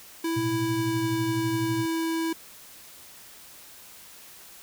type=tone with pitch glide; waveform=square; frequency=329.6 to 327.3 Hz; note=E4 to E4; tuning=0 to -12 cents; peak=-26 dBFS; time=0.24-2.33 s; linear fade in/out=5 ms; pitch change=-12 cents; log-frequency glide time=0.44-1.11 s
type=tone with tremolo; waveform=sine; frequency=119.5 Hz; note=A#2; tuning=43 cents sharp; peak=-25 dBFS; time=0.36-1.86 s; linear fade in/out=10 ms; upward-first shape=triangle; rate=12 Hz; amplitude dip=90%
effects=white hiss -48 dBFS RMS until 4.62 s